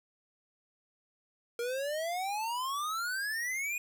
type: exponential sweep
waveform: square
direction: up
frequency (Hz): 464.4 to 2489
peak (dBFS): -33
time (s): 1.59-3.78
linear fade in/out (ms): 2
effects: 10-bit